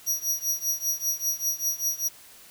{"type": "tone with tremolo", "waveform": "sawtooth", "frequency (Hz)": 5770, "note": "F#8", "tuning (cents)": -44, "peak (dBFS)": -19, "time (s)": [0.06, 2.09], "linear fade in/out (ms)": 20, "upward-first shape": "triangle", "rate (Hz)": 5.1, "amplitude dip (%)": 95, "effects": ["white hiss -50 dBFS RMS until 2.5 s"]}